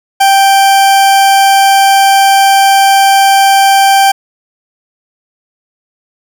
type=tone; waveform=40% pulse; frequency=784 Hz; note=G5; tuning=in tune; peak=-3 dBFS; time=0.2-4.12 s; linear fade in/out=10 ms; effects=none